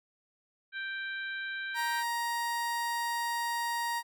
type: harmonic tone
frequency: 784 Hz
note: G5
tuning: in tune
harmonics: 2 / 3 / 4 / 5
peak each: -35 / -45 / -49 / -46 dBFS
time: 0.72-2.04 s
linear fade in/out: 50 ms
type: tone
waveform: 30% pulse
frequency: 940 Hz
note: A#5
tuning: 14 cents sharp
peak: -28 dBFS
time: 1.74-4.03 s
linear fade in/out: 50 ms
effects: none